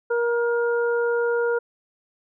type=harmonic tone; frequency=472.7 Hz; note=A#4; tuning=24 cents sharp; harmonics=1 / 2 / 3; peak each=-20 / -32 / -28 dBFS; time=0.1-1.59 s; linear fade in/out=10 ms; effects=none